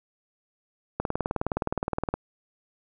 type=click train; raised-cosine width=1 ms; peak=-12 dBFS; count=23; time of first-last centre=1-2.14 s; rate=19.3 Hz; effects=none